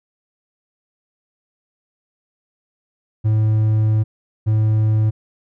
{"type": "tone pair in turn", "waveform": "triangle", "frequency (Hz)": [108.5, 108.5], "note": ["A2", "A2"], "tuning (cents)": [-24, -24], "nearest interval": "unison", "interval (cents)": 0, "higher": "neither", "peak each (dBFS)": -11, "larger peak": "neither", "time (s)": [[3.24, 4.04], [4.46, 5.11]], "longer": "first", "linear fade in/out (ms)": 20, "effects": []}